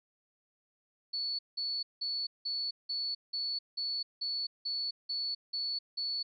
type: tone bursts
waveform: sine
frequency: 4435 Hz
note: C#8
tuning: in tune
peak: -32 dBFS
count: 12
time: 1.13-6.23 s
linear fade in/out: 10 ms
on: 260 ms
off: 180 ms
effects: none